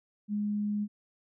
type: tone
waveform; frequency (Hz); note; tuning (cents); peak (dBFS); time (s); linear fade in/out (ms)
sine; 207.7; G#3; 0; -28; 0.28-0.88; 50
effects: none